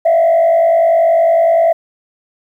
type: tone with frequency modulation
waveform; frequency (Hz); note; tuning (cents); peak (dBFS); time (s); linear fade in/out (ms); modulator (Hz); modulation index
sine; 665; E5; +15; -6; 0.05-1.73; 10; 50.6; 0.63
effects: tanh soft clip ceiling -5 dBFS + 8-bit